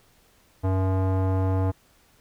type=tone with low-pass filter; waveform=square; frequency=94.5 Hz; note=F#2; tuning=37 cents sharp; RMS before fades=-23 dBFS; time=0.63-1.72 s; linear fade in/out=20 ms; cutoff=870 Hz; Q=1.4; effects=pink hiss -60 dBFS RMS until 2.2 s